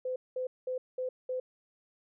sine tone bursts, 510 Hz, C5, 44 cents flat, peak -31 dBFS, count 5, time 0.05-1.4 s, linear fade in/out 5 ms, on 110 ms, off 200 ms, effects none

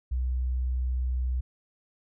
sine tone, 62.9 Hz, B1, 32 cents sharp, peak -25 dBFS, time 0.11-1.41 s, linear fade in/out 10 ms, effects none

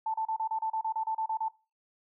sine tone bursts, 884 Hz, A5, 8 cents sharp, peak -28 dBFS, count 13, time 0.06-1.484 s, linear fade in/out 5 ms, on 80 ms, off 32 ms, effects noise-tail reverb RT60 0.3 s tail -19 dB re dry

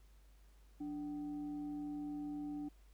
sine tone with frequency modulation, 293.7 Hz, D4, in tune, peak -40 dBFS, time 0.8-2.69 s, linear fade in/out 10 ms, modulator 471 Hz, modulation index 0.31, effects added 50 Hz sine -60 dBFS peak until 2.93 s + pink hiss -73 dBFS RMS until 2.93 s

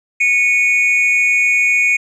triangle tone pair together, 2208 / 2461 Hz, C#7 / D#7, -7 / -20 cents, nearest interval major second, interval 187 cents, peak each -12 dBFS, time 0.2-1.97 s, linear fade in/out 10 ms, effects resampled to 24000 Hz

